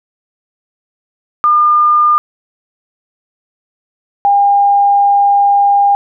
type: tone pair in turn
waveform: sine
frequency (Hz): 1207 / 805.6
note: D6 / G5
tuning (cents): +47 / +47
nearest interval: perfect fifth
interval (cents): 700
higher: first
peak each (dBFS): -6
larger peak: neither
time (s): 1.44-2.18 / 4.25-5.95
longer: second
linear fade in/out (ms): 0
effects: none